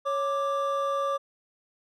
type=tone pair together; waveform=triangle; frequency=554.4 / 1176 Hz; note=C#5 / D6; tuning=0 / +2 cents; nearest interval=octave + minor second; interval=1302 cents; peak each=-26 dBFS; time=0.05-1.18 s; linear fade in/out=20 ms; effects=none